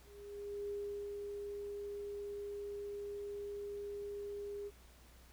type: tone with ADSR envelope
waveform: sine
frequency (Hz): 407.3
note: G#4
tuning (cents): -34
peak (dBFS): -38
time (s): 0.03-4.71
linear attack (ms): 670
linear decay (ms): 390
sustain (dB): -3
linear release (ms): 40
effects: added 60 Hz sine -60 dBFS peak until 5.32 s + pink hiss -64 dBFS RMS until 5.32 s